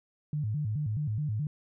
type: tone with vibrato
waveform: sine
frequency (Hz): 126.7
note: B2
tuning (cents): +45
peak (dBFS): -28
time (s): 0.33-1.47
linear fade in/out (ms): 2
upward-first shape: square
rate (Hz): 4.7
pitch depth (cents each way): 290
effects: none